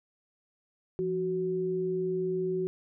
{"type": "tone pair together", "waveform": "sine", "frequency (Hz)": [171.4, 371.9], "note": ["F3", "F#4"], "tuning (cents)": [-32, 9], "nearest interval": "octave + minor second", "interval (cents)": 1341, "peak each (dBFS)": [-35, -28], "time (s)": [0.99, 2.67], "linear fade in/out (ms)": 0, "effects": []}